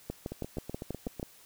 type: two click trains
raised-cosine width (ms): 2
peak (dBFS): -24 / -21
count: 8 / 8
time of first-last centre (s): 0.32-1.197 / 0.1-1.229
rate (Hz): 7.98 / 6.2
effects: white hiss -57 dBFS RMS until 1.45 s